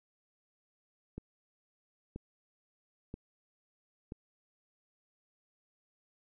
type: click train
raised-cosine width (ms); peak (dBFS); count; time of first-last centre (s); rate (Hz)
3; -28; 4; 1.18-4.121; 1.02
effects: none